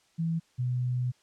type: tone pair in turn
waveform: sine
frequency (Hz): 164.81 / 124.74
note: E3 / B2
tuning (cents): 0 / +18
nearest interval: perfect fourth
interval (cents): 482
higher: first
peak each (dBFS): -26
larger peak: neither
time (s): 0.18-0.4 / 0.58-1.12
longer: second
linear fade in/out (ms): 20
effects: white hiss -66 dBFS RMS until 1.22 s + low-pass 7000 Hz 12 dB/octave